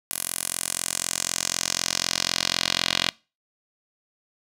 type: tone with band-pass filter sweep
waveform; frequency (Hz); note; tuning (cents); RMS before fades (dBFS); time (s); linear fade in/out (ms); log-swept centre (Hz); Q
10% pulse; 44; F1; +14; -27; 0.11-3.09; 0; 11000 to 3700; 1.9
effects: noise-tail reverb RT60 0.3 s tail -23 dB re dry